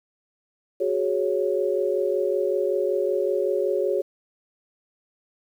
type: chord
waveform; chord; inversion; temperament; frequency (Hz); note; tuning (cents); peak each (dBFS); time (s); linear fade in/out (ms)
sine; F# suspended second; none; equal; 370 / 415.3 / 554.4; F#4 / G#4 / C#5; 0 / 0 / 0; -25; 0.8-4.02; 10
effects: 9-bit